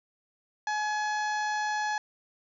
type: harmonic tone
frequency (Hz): 846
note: G#5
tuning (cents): +32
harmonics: 1 / 2 / 3 / 4 / 5 / 6 / 7 / 8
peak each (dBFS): -29 / -32 / -46 / -47 / -44 / -49 / -45 / -53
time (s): 0.67-1.98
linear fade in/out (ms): 2
effects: none